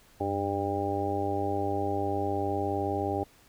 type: harmonic tone with a mistuned harmonic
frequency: 99.7 Hz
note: G2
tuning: 30 cents sharp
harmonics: 1 / 2 / 3 / 4 / 5 / 6 / 7 / 8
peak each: -35 / -44 / -34 / -33 / -40 / -36 / -43 / -32 dBFS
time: 0.2-3.24 s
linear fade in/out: 10 ms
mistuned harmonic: 1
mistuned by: -120 cents
effects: pink hiss -59 dBFS RMS until 3.48 s